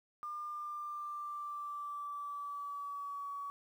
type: tone with pitch glide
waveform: sine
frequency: 1200 to 1132.6 Hz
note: D6 to C#6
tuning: +37 to +37 cents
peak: -39 dBFS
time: 0.23-3.5 s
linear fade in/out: 0 ms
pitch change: -100 cents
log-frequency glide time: 0.47-3.28 s
effects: 11-bit